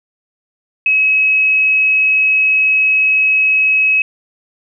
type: tone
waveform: sine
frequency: 2561 Hz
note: D#7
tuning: 49 cents sharp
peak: -9 dBFS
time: 0.86-4.02 s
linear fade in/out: 2 ms
effects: none